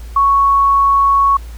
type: tone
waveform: sine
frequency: 1110 Hz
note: C#6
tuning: 2 cents sharp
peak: -8 dBFS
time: 0.16-1.37 s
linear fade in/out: 5 ms
effects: added 57 Hz sine -27 dBFS peak until 1.57 s + pink hiss -43 dBFS RMS until 1.57 s